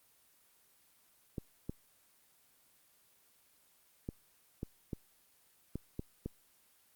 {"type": "clicks", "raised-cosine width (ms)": 3, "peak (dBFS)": -25, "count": 8, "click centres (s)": [1.382, 1.695, 4.089, 4.631, 4.932, 5.756, 5.994, 6.26], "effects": ["white hiss -68 dBFS RMS until 6.95 s", "Opus 24 kbps"]}